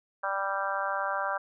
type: harmonic tone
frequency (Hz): 196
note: G3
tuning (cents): 0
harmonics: 3 / 4 / 5 / 6 / 7 / 8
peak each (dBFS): -35 / -35 / -35 / -35 / -35 / -35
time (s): 0.23-1.38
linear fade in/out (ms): 10
effects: none